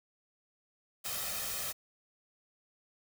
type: noise with comb filter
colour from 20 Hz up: white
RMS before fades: -37 dBFS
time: 1.04-1.73 s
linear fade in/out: 20 ms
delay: 1.6 ms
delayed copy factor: +0.6
effects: none